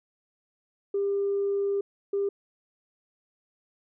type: tone bursts at uneven times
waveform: sine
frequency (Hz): 399.3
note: G4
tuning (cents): +32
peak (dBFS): -23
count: 2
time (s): 0.94-1.81 / 2.13-2.29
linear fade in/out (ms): 5
effects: tanh soft clip ceiling -19 dBFS